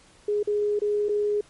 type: tone with dropouts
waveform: sine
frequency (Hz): 415.3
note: G#4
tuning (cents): 0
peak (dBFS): -21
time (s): 0.28-1.41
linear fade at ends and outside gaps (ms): 5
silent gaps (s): 0.43-0.473 / 0.792-0.817 / 1.086-1.091
effects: pink hiss -55 dBFS RMS until 1.49 s + MP3 48 kbps